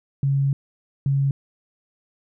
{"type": "tone bursts at uneven times", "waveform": "sine", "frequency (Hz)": 138.2, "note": "C#3", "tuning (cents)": -5, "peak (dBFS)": -17, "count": 2, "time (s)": [[0.23, 0.53], [1.06, 1.31]], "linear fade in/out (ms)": 2, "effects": []}